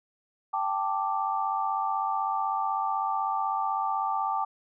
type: chord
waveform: sine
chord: G suspended second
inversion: none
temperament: equal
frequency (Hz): 784 / 880 / 1174.7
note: G5 / A5 / D6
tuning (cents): 0 / 0 / 0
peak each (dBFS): -30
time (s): 0.53-4.45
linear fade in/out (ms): 10
effects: none

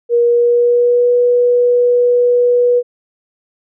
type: tone with pitch glide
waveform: sine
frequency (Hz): 474.7 to 487.5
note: A#4 to B4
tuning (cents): +31 to -23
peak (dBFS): -8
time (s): 0.09-2.83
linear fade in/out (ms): 50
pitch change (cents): +46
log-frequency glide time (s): 0.22-1.12
effects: none

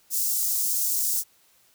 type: high-pass noise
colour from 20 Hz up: white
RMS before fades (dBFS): -25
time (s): 0.1-1.24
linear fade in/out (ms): 50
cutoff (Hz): 5800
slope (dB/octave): 24
effects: white hiss -61 dBFS RMS until 1.74 s

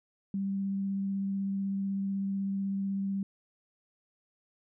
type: tone with vibrato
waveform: sine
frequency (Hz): 196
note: G3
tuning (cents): 0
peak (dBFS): -29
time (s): 0.34-3.23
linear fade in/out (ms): 2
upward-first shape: sine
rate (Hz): 16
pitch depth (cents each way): 9
effects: none

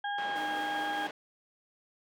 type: harmonic tone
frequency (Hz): 814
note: G#5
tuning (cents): -35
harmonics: 1 / 2 / 4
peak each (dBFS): -33 / -36 / -43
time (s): 0.04-1.07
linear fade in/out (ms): 5
type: band-pass noise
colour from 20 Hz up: pink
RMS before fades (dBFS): -43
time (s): 0.18-1.11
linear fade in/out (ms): 2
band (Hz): 360 to 2700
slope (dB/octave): 12
type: tone with tremolo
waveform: sawtooth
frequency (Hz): 307.1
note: D#4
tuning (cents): -23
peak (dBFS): -36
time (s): 0.35-1.08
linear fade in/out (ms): 10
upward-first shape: sine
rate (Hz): 4.9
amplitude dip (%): 25
effects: none

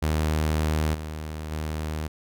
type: tone with level steps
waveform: sawtooth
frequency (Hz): 77.5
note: D#2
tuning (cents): -6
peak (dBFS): -18 / -28 / -24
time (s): 0.02-2.08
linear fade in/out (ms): 10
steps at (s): 0.94 / 1.51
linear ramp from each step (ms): 5
effects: none

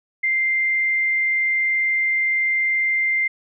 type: tone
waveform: sine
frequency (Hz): 2093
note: C7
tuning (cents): 0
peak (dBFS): -17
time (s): 0.23-3.28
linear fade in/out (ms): 10
effects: none

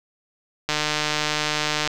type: click train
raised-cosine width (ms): 0.2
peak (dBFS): -5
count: 180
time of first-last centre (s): 0.69-1.875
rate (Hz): 151
effects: none

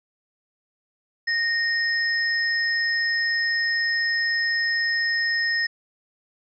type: tone pair together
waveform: sine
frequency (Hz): 1854 / 5169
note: A#6 / E8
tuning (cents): -10 / -35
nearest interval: octave + tritone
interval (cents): 1775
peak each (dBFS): -21 / -28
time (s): 1.27-5.67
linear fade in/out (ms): 10
effects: none

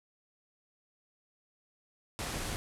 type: low-pass noise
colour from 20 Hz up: pink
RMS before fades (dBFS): -37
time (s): 2.19-2.56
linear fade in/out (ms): 0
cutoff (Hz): 12000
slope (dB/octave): 48
effects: none

